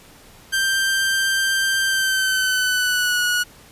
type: tone with pitch glide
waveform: sawtooth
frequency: 1573 to 1459.2 Hz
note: G6 to F#6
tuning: +6 to -24 cents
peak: -14 dBFS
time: 0.52-3.44 s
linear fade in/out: 20 ms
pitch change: -130 cents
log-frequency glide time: 1.85-3.24 s
effects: pink hiss -47 dBFS RMS until 3.71 s + resampled to 32000 Hz